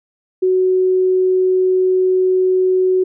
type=tone; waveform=sine; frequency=371.5 Hz; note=F#4; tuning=7 cents sharp; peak=-11 dBFS; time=0.42-3.04 s; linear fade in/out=10 ms; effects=none